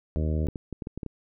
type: harmonic tone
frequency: 77.8 Hz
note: D#2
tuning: in tune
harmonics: 1 / 2 / 3 / 4 / 5 / 6 / 7 / 8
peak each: -25 / -31 / -35 / -37 / -39 / -41 / -42 / -43 dBFS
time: 0.16-0.47 s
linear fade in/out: 0 ms
type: clicks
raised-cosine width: 3 ms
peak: -21 dBFS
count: 8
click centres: 0.486 / 0.558 / 0.727 / 0.822 / 0.871 / 0.976 / 1.032 / 1.063 s
effects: none